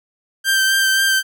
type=tone with vibrato; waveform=sawtooth; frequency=1568 Hz; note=G6; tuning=in tune; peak=-10 dBFS; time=0.44-1.23 s; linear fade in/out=50 ms; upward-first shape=sine; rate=3.8 Hz; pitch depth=17 cents each way; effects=none